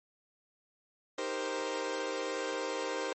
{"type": "chord", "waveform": "sawtooth", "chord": "C minor seventh", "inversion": "first", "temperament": "equal", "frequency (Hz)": [311.1, 392, 466.2, 523.3], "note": ["Eb4", "G4", "Bb4", "C5"], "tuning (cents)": [0, 0, 0, 0], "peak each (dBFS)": [-38, -36, -35, -33], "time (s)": [1.18, 3.13], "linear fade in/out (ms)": 5, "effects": ["MP3 32 kbps"]}